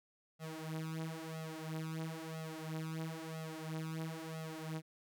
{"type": "tone with flanger", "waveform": "sawtooth", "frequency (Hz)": 159.8, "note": "D#3", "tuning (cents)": 47, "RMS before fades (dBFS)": -43, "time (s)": [0.39, 4.82], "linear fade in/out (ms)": 50, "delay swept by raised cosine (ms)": [1.5, 7.1], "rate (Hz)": 1, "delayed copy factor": 0.95, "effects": []}